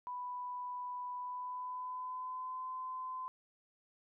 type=tone with pitch glide; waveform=sine; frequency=990 to 1024.9 Hz; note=B5 to C6; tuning=+4 to -36 cents; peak=-39 dBFS; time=0.07-3.28 s; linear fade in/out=0 ms; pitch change=+60 cents; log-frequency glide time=1.15-2.67 s; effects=none